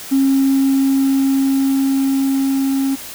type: tone with level ramp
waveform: triangle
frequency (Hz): 270.6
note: C#4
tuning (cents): -42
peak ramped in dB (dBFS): -7 to -12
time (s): 0.11-2.96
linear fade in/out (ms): 20
effects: tanh soft clip ceiling -8 dBFS + white hiss -32 dBFS RMS until 3.14 s